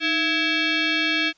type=tone with frequency modulation; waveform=sine; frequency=311.1 Hz; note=D#4; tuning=in tune; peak=-19 dBFS; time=0-1.33 s; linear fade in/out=50 ms; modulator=986 Hz; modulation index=3.5; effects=white hiss -61 dBFS RMS until 1.37 s + resampled to 16000 Hz